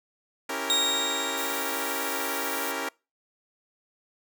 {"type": "chord", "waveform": "10% pulse", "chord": "C# diminished seventh", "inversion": "none", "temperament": "equal", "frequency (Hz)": [277.2, 329.6, 392, 466.2], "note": ["C#4", "E4", "G4", "Bb4"], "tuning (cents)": [0, 0, 0, 0], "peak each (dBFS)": [-26, -29, -28, -25], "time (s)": [0.49, 2.89], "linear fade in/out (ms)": 5}
{"type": "tone with exponential decay", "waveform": "30% pulse", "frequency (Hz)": 3729, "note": "A#7", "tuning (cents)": 0, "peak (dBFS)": -18, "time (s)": [0.7, 2.77], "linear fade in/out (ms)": 0, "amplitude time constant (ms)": 450}
{"type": "noise", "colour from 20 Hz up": "blue", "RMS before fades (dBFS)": -35, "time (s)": [1.37, 2.72], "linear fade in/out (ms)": 10}
{"effects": ["noise-tail reverb RT60 0.3 s tail -26 dB re dry"]}